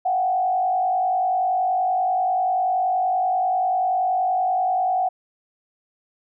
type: tone with frequency modulation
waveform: sine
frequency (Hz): 741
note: F#5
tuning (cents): +2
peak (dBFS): -18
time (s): 0.05-5.09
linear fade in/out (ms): 10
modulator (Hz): 50.4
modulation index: 0.68
effects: none